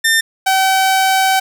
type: tone pair in turn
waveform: sawtooth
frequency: 1800 / 765.2 Hz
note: A6 / G5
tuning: +39 / -42 cents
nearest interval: octave + minor third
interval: 1481 cents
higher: first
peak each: -7 dBFS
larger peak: neither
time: 0.04-0.21 / 0.46-1.4 s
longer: second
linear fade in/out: 10 ms
effects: none